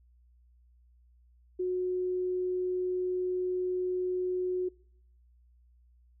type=tone; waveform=sine; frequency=365.2 Hz; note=F#4; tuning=23 cents flat; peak=-28 dBFS; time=1.59-4.69 s; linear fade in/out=10 ms; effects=noise-tail reverb RT60 0.7 s tail -25 dB re dry + added 60 Hz sine -59 dBFS peak until 6.2 s